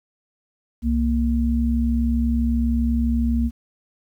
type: tone pair together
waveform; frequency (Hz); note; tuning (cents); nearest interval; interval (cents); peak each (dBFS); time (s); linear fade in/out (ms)
sine; 65.41 / 233.1; C2 / A#3; 0 / 0; octave + minor seventh; 2200; -20; 0.82-3.51; 50
effects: 9-bit